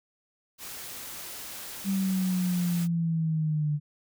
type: noise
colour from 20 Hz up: white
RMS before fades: -40 dBFS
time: 0.58-2.88 s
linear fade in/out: 50 ms
type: linear sweep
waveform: sine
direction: down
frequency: 196 to 146.83 Hz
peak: -24 dBFS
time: 1.84-3.8 s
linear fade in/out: 50 ms
effects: none